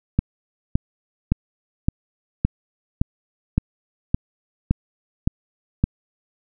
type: click train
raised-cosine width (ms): 5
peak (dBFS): -4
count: 11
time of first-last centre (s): 0.19-5.84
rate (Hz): 1.77
effects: none